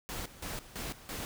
pink noise with tremolo, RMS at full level -39 dBFS, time 0.09-1.25 s, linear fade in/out 0 ms, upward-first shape square, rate 3 Hz, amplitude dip 80%, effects none

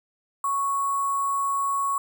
sine tone with sample-and-hold, 1108.7 Hz, C#6, in tune, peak -22 dBFS, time 0.44-1.98 s, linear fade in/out 2 ms, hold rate 8820 Hz, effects none

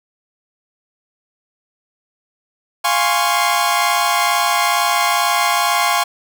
sawtooth chord, Db major seventh, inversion first, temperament equal with one note detuned, 698.5 / 824.9 / 1046.5 / 1108.7 Hz, F5 / Ab5 / C6 / Db6, 0 / -12 / 0 / 0 cents, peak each -16 dBFS, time 2.84-6.04 s, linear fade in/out 10 ms, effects none

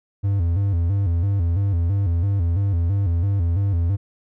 triangle tone with vibrato, 91.9 Hz, F#2, 11 cents flat, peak -15 dBFS, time 0.23-3.97 s, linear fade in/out 20 ms, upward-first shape square, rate 3 Hz, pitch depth 140 cents each way, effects none

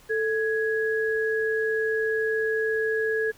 sine tone pair together, 441.5 / 1667 Hz, A4 / G#6, +6 / +6 cents, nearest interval octave + major seventh, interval 2300 cents, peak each -24 / -27 dBFS, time 0.09-3.32 s, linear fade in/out 20 ms, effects pink hiss -54 dBFS RMS until 3.37 s

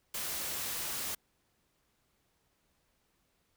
white noise, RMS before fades -37 dBFS, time 0.14-1.15 s, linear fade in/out 5 ms, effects pink hiss -75 dBFS RMS until 3.56 s

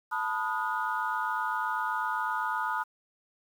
sine chord, B dominant seventh, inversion third, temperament equal with one note detuned, 880 / 987.8 / 1244.5 / 1447.8 Hz, A5 / B5 / D#6 / F#6, 0 / 0 / 0 / -38 cents, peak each -33 dBFS, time 0.11-2.84 s, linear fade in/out 20 ms, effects tanh soft clip ceiling -19 dBFS + 9-bit

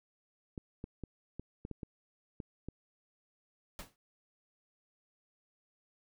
clicks, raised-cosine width 3 ms, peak -28 dBFS, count 9, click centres 0.578 / 0.841 / 1.037 / 1.396 / 1.651 / 1.713 / 1.832 / 2.402 / 2.686 s
pink noise with exponential decay, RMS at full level -42 dBFS, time 3.79-3.96 s, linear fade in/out 1 ms, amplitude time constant 35 ms
effects none

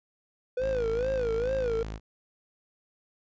triangle tone with vibrato, 490 Hz, B4, 14 cents flat, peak -24 dBFS, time 0.57-1.83 s, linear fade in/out 5 ms, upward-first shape sine, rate 2.3 Hz, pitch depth 150 cents each way
sawtooth tone, 53.7 Hz, A1, 41 cents flat, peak -31 dBFS, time 0.59-2 s, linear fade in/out 50 ms
effects resampled to 16000 Hz

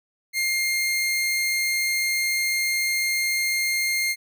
sawtooth tone, 2118 Hz, C7, 21 cents sharp, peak -18 dBFS, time 0.33-4.16 s, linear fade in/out 50 ms, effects none

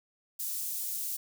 white high-pass noise, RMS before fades -35 dBFS, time 0.39-1.17 s, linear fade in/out 10 ms, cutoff 7400 Hz, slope 12 dB/octave, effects none

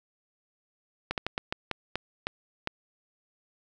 slowing click train, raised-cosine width 0.3 ms, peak -13 dBFS, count 9, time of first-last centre 1.11-2.674 s, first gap 68 ms, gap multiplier 1.29, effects none

